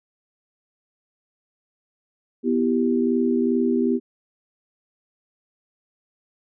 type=chord; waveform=sine; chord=E minor; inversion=second; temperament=equal; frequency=246.9 / 329.6 / 392 Hz; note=B3 / E4 / G4; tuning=0 / 0 / 0 cents; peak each=-20 / -25 / -23 dBFS; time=2.43-4 s; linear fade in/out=50 ms; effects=none